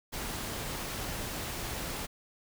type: noise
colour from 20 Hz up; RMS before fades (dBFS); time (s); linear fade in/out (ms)
pink; -37; 0.12-2.07; 20
effects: none